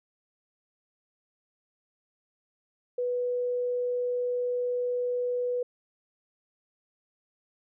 sine tone, 492.1 Hz, B4, 6 cents flat, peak -26 dBFS, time 2.98-5.63 s, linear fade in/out 5 ms, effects none

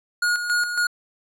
square tone with tremolo, 1439 Hz, F#6, 49 cents flat, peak -19 dBFS, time 0.22-0.87 s, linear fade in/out 5 ms, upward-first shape square, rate 3.6 Hz, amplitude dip 55%, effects low-pass 11000 Hz 12 dB/octave

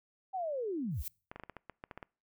sine linear sweep, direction down, 784 to 43.82 Hz, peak -33 dBFS, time 0.33-1.03 s, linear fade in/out 20 ms
violet noise with exponential growth, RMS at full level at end -36 dBFS, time 0.91-1.08 s, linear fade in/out 1 ms, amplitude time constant 36 ms
clicks, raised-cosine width 0.5 ms, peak -29 dBFS, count 11, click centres 1.315 / 1.36 / 1.398 / 1.436 / 1.497 / 1.567 / 1.697 / 1.839 / 1.912 / 1.976 / 2.028 s
effects noise-tail reverb RT60 0.4 s tail -26 dB re dry

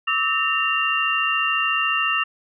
sine tone cluster, 1157 / 1291 / 1819 / 2776 Hz, D6 / E6 / A#6 / F7, -26 / -37 / -43 / -11 cents, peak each -28 / -24 / -27 / -21 dBFS, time 0.07-2.24 s, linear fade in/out 10 ms, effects none

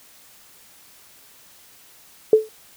sine tone with exponential decay, 435.5 Hz, A4, 18 cents flat, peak -5 dBFS, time 2.33-2.49 s, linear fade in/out 2 ms, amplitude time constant 34 ms, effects white hiss -50 dBFS RMS until 2.76 s

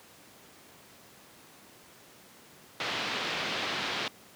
white low-pass noise, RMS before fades -33 dBFS, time 2.8-4.08 s, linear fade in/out 2 ms, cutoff 4000 Hz, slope 24 dB/octave, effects pink hiss -54 dBFS RMS until 4.35 s + high-pass 150 Hz 12 dB/octave

